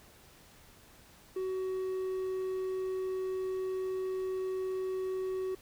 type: tone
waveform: triangle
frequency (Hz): 375.4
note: F#4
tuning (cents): +25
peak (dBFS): -30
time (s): 1.36-5.55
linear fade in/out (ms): 5
effects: pink hiss -58 dBFS RMS until 5.61 s